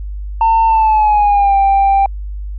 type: tone with pitch glide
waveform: sine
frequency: 900 to 788 Hz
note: A5 to G5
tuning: +39 to +9 cents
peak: -6 dBFS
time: 0.41-2.06 s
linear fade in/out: 2 ms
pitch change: -230 cents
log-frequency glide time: 0.67-1.56 s
effects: tanh soft clip ceiling -6 dBFS + added 50 Hz sine -21 dBFS peak until 2.58 s